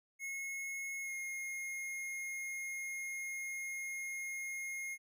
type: tone with pitch glide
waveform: square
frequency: 2174 to 2143 Hz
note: C#7 to C7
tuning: -34 to +41 cents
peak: -40 dBFS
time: 0.19-4.98 s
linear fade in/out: 50 ms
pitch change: -25 cents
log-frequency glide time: 1.02-1.13 s
effects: none